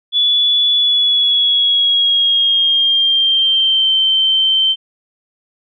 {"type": "tone with pitch glide", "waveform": "sine", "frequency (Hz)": [3430, 3109], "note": ["A7", "G7"], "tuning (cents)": [-45, -15], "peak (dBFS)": -10, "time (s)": [0.12, 4.76], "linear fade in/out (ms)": 50, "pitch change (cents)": -170, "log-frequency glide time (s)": [0.75, 3.92], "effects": []}